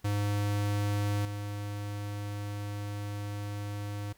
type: tone with level steps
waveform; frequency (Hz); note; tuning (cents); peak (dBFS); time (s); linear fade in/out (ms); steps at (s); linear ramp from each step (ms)
square; 102.6; G#2; -21; -28 / -35; 0.04-4.13; 10; 1.25; 2
effects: pink hiss -64 dBFS RMS until 4.17 s